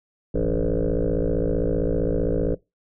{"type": "tone with frequency modulation", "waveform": "sine", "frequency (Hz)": 230, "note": "A#3", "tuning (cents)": -23, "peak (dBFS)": -18, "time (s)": [0.34, 2.55], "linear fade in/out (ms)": 10, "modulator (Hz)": 55.4, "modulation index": 5.5, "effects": ["noise-tail reverb RT60 0.2 s tail -20 dB re dry", "tanh soft clip ceiling -15 dBFS"]}